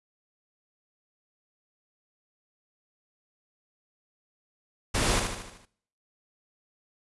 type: noise with echo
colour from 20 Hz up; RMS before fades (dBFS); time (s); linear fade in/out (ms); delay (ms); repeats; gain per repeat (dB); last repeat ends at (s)
pink; -26; 4.94-5.2; 10; 76; 6; -5; 5.656
effects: noise-tail reverb RT60 0.6 s tail -20 dB re dry + resampled to 24000 Hz